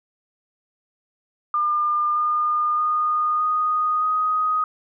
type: tone with pitch steps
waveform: sine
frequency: 1203 / 1214.9 / 1226.9 / 1239 / 1251.2 Hz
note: D6 / D#6 / D#6 / D#6 / D#6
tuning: +41 / -42 / -25 / -8 / +9 cents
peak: -18 dBFS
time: 1.54-4.64 s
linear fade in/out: 2 ms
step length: 620 ms
effects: none